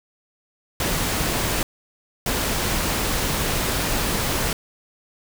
pink noise bursts at uneven times, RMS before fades -23 dBFS, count 2, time 0.8-1.63 / 2.26-4.53 s, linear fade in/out 2 ms, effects none

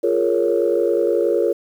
sine chord, Bb minor seventh, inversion second, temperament equal, 349.2 / 415.3 / 466.2 / 554.4 Hz, F4 / Ab4 / Bb4 / Db5, 0 / 0 / 0 / 0 cents, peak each -20 / -21 / -19 / -21 dBFS, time 0.03-1.53 s, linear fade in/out 10 ms, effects tanh soft clip ceiling -6 dBFS + 8-bit

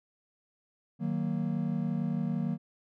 triangle chord, D# minor, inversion none, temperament just, 155.56 / 186.68 / 233.3 Hz, D#3 / F#3 / A#3, 0 / +16 / +2 cents, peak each -31 dBFS, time 0.99-2.58 s, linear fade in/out 50 ms, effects none

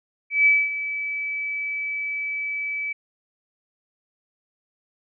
sine tone with ADSR envelope, 2299 Hz, D7, 37 cents flat, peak -12 dBFS, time 0.3-2.93 s, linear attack 160 ms, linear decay 230 ms, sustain -13 dB, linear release 9 ms, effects none

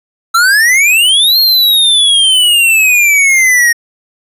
square exponential two-way sweep, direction up then down, 1318.5 to 4288 to 1858 Hz, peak -6 dBFS, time 0.34-3.73 s, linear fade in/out 10 ms, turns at 1.39 s, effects resampled to 32000 Hz

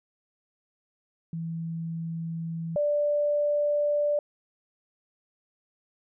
sine tone pair in turn, 164.81 / 587.3 Hz, E3 / D5, 0 / 0 cents, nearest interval octave + minor seventh, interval 2200 cents, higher second, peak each -30 / -22 dBFS, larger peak second, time 1.33-2.76 / 2.76-4.19 s, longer neither, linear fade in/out 2 ms, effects none

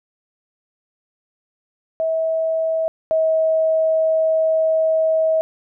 sine tone pair in turn, 646 / 639.7 Hz, E5 / D#5, -35 / +48 cents, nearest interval unison, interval 17 cents, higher first, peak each -17 / -14 dBFS, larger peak second, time 2-2.88 / 3.11-5.41 s, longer second, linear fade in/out 0 ms, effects none

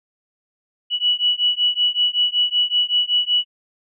sine beating tone pair, 2940 / 2945.3 Hz, F#7 / F#7, -12 / -9 cents, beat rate 5.3 Hz, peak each -19 dBFS, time 0.9-3.45 s, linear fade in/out 50 ms, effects none

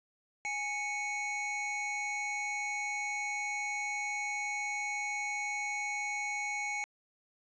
square tone pair together, 830.4 / 2217 Hz, G#5 / C#7, 0 / 0 cents, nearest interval octave + perfect fourth, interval 1700 cents, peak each -40 / -35 dBFS, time 0.45-6.84 s, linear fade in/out 0 ms, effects resampled to 16000 Hz + 12-bit

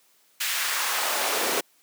pink noise with high-pass filter sweep, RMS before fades -26 dBFS, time 0.4-1.61 s, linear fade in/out 10 ms, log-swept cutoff 2200 to 340 Hz, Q 1.1, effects white hiss -62 dBFS RMS until 1.82 s + high-pass 200 Hz 12 dB/octave

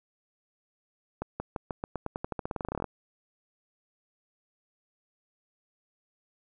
accelerating click train, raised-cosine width 1 ms, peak -18 dBFS, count 23, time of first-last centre 1.22-2.843 s, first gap 180 ms, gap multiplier 0.9, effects none

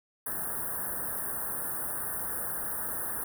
white band-stop noise, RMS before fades -34 dBFS, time 0.26-3.24 s, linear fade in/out 5 ms, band 1800 to 8900 Hz, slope 96 dB/octave, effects none

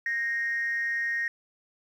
sine tone with frequency modulation, 1864.7 Hz, A#6, in tune, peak -25 dBFS, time 0.06-1.28 s, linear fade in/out 2 ms, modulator 241 Hz, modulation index 0.37, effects tanh soft clip ceiling -22 dBFS + 10-bit

